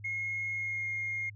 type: tone with pitch glide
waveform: sine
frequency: 2157 to 2136 Hz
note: C#7 to C7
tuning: -48 to +35 cents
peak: -31 dBFS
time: 0.04-1.3 s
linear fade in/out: 10 ms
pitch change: -17 cents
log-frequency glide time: 0.52-0.88 s
effects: tanh soft clip ceiling -27 dBFS + added 103 Hz sine -46 dBFS peak until 1.35 s

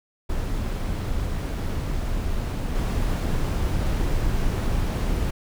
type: noise with level steps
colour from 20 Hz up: brown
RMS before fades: -26 / -23 dBFS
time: 0.29-5.31 s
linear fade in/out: 10 ms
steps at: 2.75 s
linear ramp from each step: 10 ms
effects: none

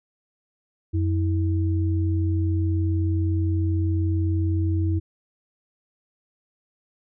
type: tone pair together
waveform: sine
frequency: 90.4 / 323.9 Hz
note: F#2 / E4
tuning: -40 / -30 cents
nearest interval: octave + minor seventh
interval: 2210 cents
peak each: -20 / -28 dBFS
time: 0.93-5 s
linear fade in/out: 20 ms
effects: none

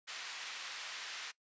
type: band-pass noise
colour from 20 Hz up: pink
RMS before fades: -45 dBFS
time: 0.07-1.32 s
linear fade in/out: 20 ms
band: 1600 to 5600 Hz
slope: 12 dB/octave
effects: noise-tail reverb RT60 0.1 s tail -20 dB re dry + resampled to 16000 Hz

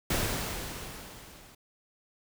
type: noise with level ramp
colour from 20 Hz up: pink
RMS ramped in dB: -28 to -54 dBFS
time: 0.1-1.55 s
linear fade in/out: 5 ms
effects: none

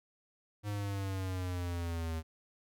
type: exponential sweep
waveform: square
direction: down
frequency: 104.5 to 79.8 Hz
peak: -35 dBFS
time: 0.63-2.23 s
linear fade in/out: 50 ms
effects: none

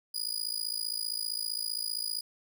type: tone with amplitude modulation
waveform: sawtooth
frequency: 4910 Hz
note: D#8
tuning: 24 cents flat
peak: -25 dBFS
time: 0.14-2.21 s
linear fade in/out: 10 ms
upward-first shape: sine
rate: 55.3 Hz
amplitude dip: 95%
effects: none

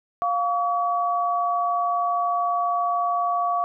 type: tone pair together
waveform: sine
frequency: 703.2 / 1136 Hz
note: F5 / C#6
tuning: +12 / +42 cents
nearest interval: minor sixth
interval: 830 cents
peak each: -23 dBFS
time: 0.22-3.64 s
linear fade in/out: 0 ms
effects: none

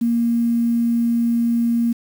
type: tone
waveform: sine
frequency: 234.2 Hz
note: A#3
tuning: 8 cents sharp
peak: -15 dBFS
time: 0.01-1.93 s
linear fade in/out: 10 ms
effects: 7-bit

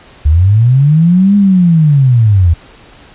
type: linear two-way sweep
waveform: sine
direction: up then down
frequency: 69.8 to 205.7 to 79.3 Hz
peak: -4 dBFS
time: 0.25-2.54 s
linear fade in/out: 10 ms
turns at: 1.36 s
effects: pink hiss -39 dBFS RMS until 3.14 s + resampled to 8000 Hz

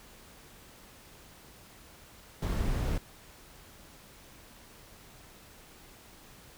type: noise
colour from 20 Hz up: brown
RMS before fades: -30 dBFS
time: 2.42-2.98 s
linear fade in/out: 5 ms
effects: pink hiss -54 dBFS RMS until 6.57 s

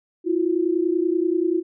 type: tone pair together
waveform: sine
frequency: 329.6 / 360 Hz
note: E4 / F#4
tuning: 0 / -47 cents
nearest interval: major second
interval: 153 cents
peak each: -21 dBFS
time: 0.24-1.63 s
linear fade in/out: 50 ms
effects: none

